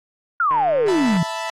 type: exponential sweep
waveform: sine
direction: down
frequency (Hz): 1447 to 158.8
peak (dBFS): -15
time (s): 0.4-1.23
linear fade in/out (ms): 2
type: click train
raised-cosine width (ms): 0.5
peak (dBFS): -17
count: 101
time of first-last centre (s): 0.51-1.168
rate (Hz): 152
type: chord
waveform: sawtooth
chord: E suspended fourth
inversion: none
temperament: equal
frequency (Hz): 659.3 / 880 / 987.8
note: E5 / A5 / B5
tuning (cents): 0 / 0 / 0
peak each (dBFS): -25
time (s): 0.88-1.5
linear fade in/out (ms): 2
effects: low-pass 7000 Hz 12 dB/octave + AAC 48 kbps